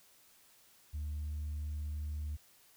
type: tone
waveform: sine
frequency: 74.9 Hz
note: D2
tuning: 35 cents sharp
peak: -34 dBFS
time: 0.93-2.37 s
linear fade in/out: 20 ms
effects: tanh soft clip ceiling -34 dBFS + white hiss -64 dBFS RMS until 2.76 s